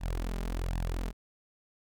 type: tone with flanger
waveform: sawtooth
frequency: 43 Hz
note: F1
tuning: 26 cents flat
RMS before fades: -33 dBFS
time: 0-1.13 s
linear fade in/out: 50 ms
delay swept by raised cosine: 1.1 to 5 ms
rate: 1.3 Hz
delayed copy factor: +0.75
effects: none